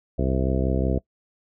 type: harmonic tone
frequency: 65.41 Hz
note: C2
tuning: in tune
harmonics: 1 / 2 / 3 / 4 / 5 / 6 / 7 / 8 / 10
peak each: -24 / -27 / -29 / -30 / -31 / -32 / -32 / -33 / -34 dBFS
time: 0.18-0.99 s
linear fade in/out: 10 ms
effects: noise-tail reverb RT60 0.1 s tail -22 dB re dry